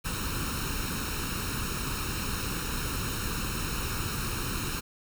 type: noise with comb filter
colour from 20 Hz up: pink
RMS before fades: -32 dBFS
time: 0.04-4.81 s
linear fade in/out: 20 ms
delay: 0.74 ms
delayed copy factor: +0.75
effects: none